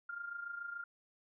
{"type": "tone with amplitude modulation", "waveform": "sine", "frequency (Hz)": 1400, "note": "F6", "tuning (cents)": 4, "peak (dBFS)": -38, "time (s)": [0.09, 0.84], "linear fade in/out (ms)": 5, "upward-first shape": "sine", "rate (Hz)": 27, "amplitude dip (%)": 65, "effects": []}